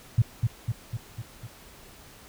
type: tone with echo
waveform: sine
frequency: 114.7 Hz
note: A#2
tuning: 28 cents flat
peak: -15 dBFS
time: 0.18-0.22 s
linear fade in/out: 5 ms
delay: 250 ms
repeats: 5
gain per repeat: -4 dB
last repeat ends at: 1.47 s
effects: pink hiss -50 dBFS RMS until 2.28 s